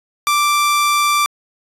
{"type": "tone", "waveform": "sawtooth", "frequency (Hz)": 1174.7, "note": "D6", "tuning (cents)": 0, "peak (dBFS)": -9, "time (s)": [0.27, 1.26], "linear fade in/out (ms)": 0, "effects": ["resampled to 32000 Hz"]}